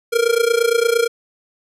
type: tone with amplitude modulation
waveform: square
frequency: 466.2 Hz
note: A#4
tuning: in tune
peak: -11 dBFS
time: 0.12-1.08 s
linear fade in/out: 20 ms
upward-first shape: sine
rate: 28.7 Hz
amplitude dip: 85%
effects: resampled to 32000 Hz